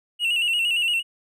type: tone with vibrato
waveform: triangle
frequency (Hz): 2797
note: F7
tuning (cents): +2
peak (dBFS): -18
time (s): 0.19-1.03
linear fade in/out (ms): 50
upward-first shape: square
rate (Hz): 8.7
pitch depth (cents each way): 56
effects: none